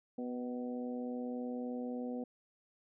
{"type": "harmonic tone with a mistuned harmonic", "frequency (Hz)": 123.47, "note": "B2", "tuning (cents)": 0, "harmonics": [2, 3, 4, 5, 6], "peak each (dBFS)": [-38, -51, -43, -52, -51], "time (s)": [0.18, 2.24], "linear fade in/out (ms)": 5, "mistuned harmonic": 6, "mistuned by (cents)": 24, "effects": []}